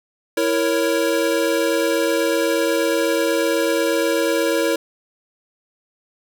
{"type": "chord", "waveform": "square", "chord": "A# diminished", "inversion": "second", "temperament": "equal with one note detuned", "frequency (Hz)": [330.6, 466.2, 554.4], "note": ["E4", "A#4", "C#5"], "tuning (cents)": [5, 0, 0], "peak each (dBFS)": -22, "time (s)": [0.37, 4.76], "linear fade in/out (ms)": 5, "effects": []}